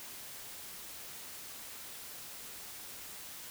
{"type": "silence", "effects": ["white hiss -47 dBFS RMS until 3.5 s"]}